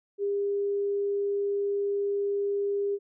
sine tone, 402.7 Hz, G4, 47 cents sharp, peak -25 dBFS, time 0.18-2.99 s, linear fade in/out 50 ms, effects none

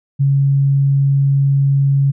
sine tone, 138.59 Hz, C#3, in tune, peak -10 dBFS, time 0.19-2.12 s, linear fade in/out 20 ms, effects none

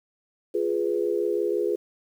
sine chord, F diminished, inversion none, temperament equal, 349.2 / 415.3 / 493.9 Hz, F4 / Ab4 / Cb5, 0 / 0 / 0 cents, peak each -27 / -25 / -29 dBFS, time 0.54-1.76 s, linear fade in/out 10 ms, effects 9-bit

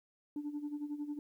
sine tone with tremolo, 293.7 Hz, D4, in tune, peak -33 dBFS, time 0.36-1.19 s, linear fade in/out 2 ms, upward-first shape sine, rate 11 Hz, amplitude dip 75%, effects tanh soft clip ceiling -33 dBFS + 12-bit

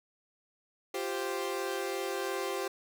sawtooth chord, F suspended second, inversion none, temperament equal, 349.2 / 392 / 523.3 Hz, F4 / G4 / C5, 0 / 0 / 0 cents, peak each -35 / -31 / -34 dBFS, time 0.94-2.68 s, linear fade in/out 5 ms, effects none

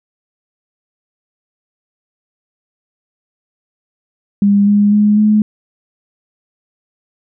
sine tone with pitch steps, 201.7 / 205.2 / 208.8 / 212.5 Hz, G3 / G#3 / G#3 / G#3, +50 / -21 / +10 / +40 cents, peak -7 dBFS, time 4.42-5.42 s, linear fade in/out 2 ms, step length 250 ms, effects none

